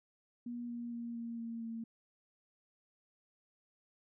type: tone with pitch steps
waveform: sine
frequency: 240 / 237.5 / 235.1 / 232.6 / 230.2 / 227.8 Hz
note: B3 / A#3 / A#3 / A#3 / A#3 / A#3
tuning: -49 / +33 / +15 / -4 / -22 / -40 cents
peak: -39 dBFS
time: 0.46-1.84 s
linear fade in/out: 5 ms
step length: 230 ms
effects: none